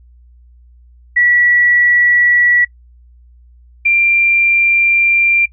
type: tone pair in turn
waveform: sine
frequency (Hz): 1942 / 2375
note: B6 / D7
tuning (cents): -30 / +19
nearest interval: minor third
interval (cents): 349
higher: second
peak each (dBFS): -8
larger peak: neither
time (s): 1.16-2.65 / 3.85-5.46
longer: second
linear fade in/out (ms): 10
effects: noise-tail reverb RT60 0.1 s tail -23 dB re dry + added 60 Hz sine -41 dBFS peak until 5.52 s